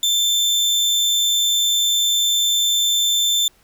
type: tone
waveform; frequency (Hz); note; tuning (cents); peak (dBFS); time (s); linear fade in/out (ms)
30% pulse; 3550; A7; +15; -13; 0.03-3.48; 2
effects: pink hiss -56 dBFS RMS until 3.63 s